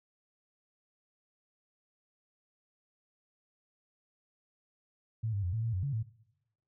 sine tone with pitch steps, 111.5 / 100.2 / 88.5 / 111.8 / 114.9 / 92.3 / 140.2 / 111.1 Hz, A2 / G2 / F2 / A2 / A#2 / F#2 / C#3 / A2, +23 / +38 / +23 / +28 / -25 / -4 / +20 / +17 cents, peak -30 dBFS, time 5.23-6.03 s, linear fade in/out 10 ms, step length 100 ms, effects noise-tail reverb RT60 0.9 s tail -21 dB re dry

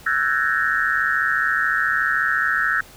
sine tone cluster, 1324 / 1480 / 1574 / 1699 / 1843 Hz, E6 / F#6 / G6 / G#6 / A#6, +7 / 0 / +7 / +39 / -20 cents, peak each -24 dBFS, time 0.06-2.81 s, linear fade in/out 5 ms, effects pink hiss -45 dBFS RMS until 2.96 s

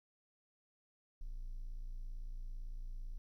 triangle tone, 28.94 Hz, A#0, 12 cents flat, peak -38 dBFS, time 1.21-3.18 s, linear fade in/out 0 ms, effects tanh soft clip ceiling -36 dBFS + 13-bit

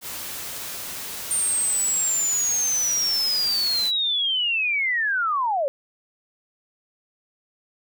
white noise, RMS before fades -33 dBFS, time 0.01-3.92 s, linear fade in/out 50 ms
sine linear sweep, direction down, 8870 to 526 Hz, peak -20 dBFS, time 1.31-5.68 s, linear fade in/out 0 ms
effects none

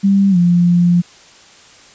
sine tone with pitch glide, 197.1 to 174.58 Hz, G3 to F3, +10 to 0 cents, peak -8 dBFS, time 0.03-1.02 s, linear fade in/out 20 ms, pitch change -210 cents, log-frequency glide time 0.3-0.37 s, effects white hiss -43 dBFS RMS until 1.94 s + resampled to 16000 Hz

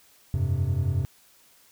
triangle chord, F suspended second, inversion none, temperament just, 87.31 / 98.22 / 130.96 Hz, F2 / G2 / C3, 0 / +4 / +2 cents, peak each -25 dBFS, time 0.34-1.05 s, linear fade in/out 0 ms, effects white hiss -58 dBFS RMS until 1.71 s

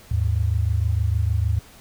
sine tone pair together, 78.26 / 104.8 Hz, D#2 / G#2, +11 / +16 cents, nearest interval perfect fourth, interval 505 cents, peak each -21 dBFS, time 0.11-1.59 s, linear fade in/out 5 ms, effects pink hiss -48 dBFS RMS until 1.8 s

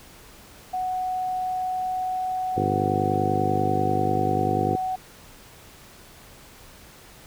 sine tone with pitch glide, 740 to 747.3 Hz, F#5 to F#5, 0 to +17 cents, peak -24 dBFS, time 0.73-4.96 s, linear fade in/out 10 ms, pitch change +17 cents, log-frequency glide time 1.47-3.65 s
harmonic tone, 50.2 Hz, G1, 42 cents sharp, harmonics 2 / 3 / 4 / 5 / 6 / 7 / 8 / 9 / 10, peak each -29 / -31 / -33 / -31 / -32 / -29 / -31 / -33 / -32 dBFS, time 2.56-4.76 s, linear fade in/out 10 ms
effects pink hiss -48 dBFS RMS until 7.26 s

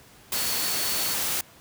sine tone in noise, 4435 Hz, C#8, in tune, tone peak -33 dBFS, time 0.35-1.14 s, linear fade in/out 2 ms, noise white, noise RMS -27 dBFS, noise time 0.32-1.41 s, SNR -9 dB, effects pink hiss -52 dBFS RMS until 1.6 s + high-pass 60 Hz 12 dB/octave

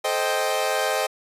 sawtooth chord, A half-diminished seventh, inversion none, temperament equal with one note detuned, 436.5 / 523.3 / 622.3 / 784 Hz, A4 / C5 / Eb5 / G5, -14 / 0 / 0 / 0 cents, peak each -26 / -23 / -22 / -23 dBFS, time 0.04-1.07 s, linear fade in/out 10 ms, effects resampled to 32000 Hz

